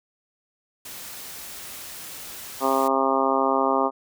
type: noise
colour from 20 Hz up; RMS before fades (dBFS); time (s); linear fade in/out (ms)
white; -38; 0.85-2.88; 5
type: harmonic tone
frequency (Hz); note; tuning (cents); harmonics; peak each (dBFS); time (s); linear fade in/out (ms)
134.5; C3; +48; 2 / 3 / 4 / 5 / 6 / 7 / 8 / 9; -27 / -27 / -27 / -27 / -27 / -27 / -27 / -27; 2.6-3.91; 50
effects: none